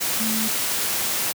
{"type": "tone in noise", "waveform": "sine", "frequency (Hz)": 220, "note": "A3", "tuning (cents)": 0, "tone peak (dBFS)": -25, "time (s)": [0.19, 0.49], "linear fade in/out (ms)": 20, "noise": "white", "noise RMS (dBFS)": -24, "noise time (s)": [0, 1.33], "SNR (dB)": -4, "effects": ["high-pass 100 Hz 12 dB/octave"]}